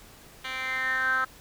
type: tone with band-pass filter sweep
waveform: 10% pulse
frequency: 260.3 Hz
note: C4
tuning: 9 cents flat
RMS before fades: -28 dBFS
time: 0.44-1.25 s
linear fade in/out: 10 ms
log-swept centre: 2600 to 1400 Hz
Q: 8.2
effects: pink hiss -51 dBFS RMS until 1.4 s